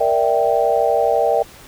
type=chord; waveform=sine; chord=E half-diminished seventh; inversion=second; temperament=equal; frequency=466.2 / 587.3 / 659.3 / 784 Hz; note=Bb4 / D5 / E5 / G5; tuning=0 / 0 / 0 / 0 cents; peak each=-19 dBFS; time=0-1.43 s; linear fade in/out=10 ms; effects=pink hiss -42 dBFS RMS until 1.67 s